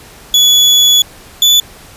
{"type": "tone pair in turn", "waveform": "35% pulse", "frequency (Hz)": [3407, 3471], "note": ["G#7", "A7"], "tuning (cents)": [44, -24], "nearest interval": "unison", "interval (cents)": 32, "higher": "second", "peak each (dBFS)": -3, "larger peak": "neither", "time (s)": [[0.34, 1.02], [1.42, 1.6]], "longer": "first", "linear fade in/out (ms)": 2, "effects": ["pink hiss -37 dBFS RMS until 1.96 s", "resampled to 32000 Hz"]}